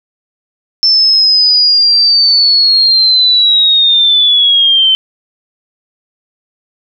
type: linear sweep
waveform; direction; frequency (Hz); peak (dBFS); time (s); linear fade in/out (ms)
sine; down; 5330 to 3072; -5; 0.83-4.95; 0
effects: none